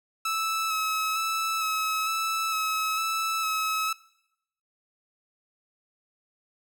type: tone with vibrato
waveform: sawtooth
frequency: 1300 Hz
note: E6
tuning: 24 cents flat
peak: -22 dBFS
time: 0.25-3.93 s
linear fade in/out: 5 ms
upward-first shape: square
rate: 1.1 Hz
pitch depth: 16 cents each way
effects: noise-tail reverb RT60 0.8 s tail -21 dB re dry